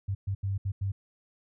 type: tone bursts at uneven times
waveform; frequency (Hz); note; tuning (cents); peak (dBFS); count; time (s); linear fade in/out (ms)
sine; 98.1; G2; +2; -27; 5; 0.08-0.15 / 0.27-0.35 / 0.43-0.58 / 0.65-0.72 / 0.81-0.92; 10
effects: none